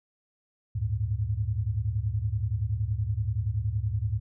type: tone cluster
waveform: sine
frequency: 73.3 / 100.5 / 111.1 Hz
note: D2 / G2 / A2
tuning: -3 / +44 / +17 cents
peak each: -33 / -29 / -29 dBFS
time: 0.75-4.2 s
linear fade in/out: 10 ms
effects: none